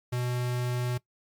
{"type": "tone", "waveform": "square", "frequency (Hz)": 123.47, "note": "B2", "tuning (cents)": 0, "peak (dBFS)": -28, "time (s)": [0.12, 0.98], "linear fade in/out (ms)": 10, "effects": ["noise-tail reverb RT60 0.1 s tail -20 dB re dry", "MP3 96 kbps"]}